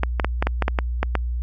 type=clicks; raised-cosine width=0.5 ms; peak=-5 dBFS; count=10; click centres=0.034 / 0.198 / 0.246 / 0.425 / 0.47 / 0.623 / 0.681 / 0.788 / 1.03 / 1.153 s; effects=added 60 Hz sine -22 dBFS peak until 1.42 s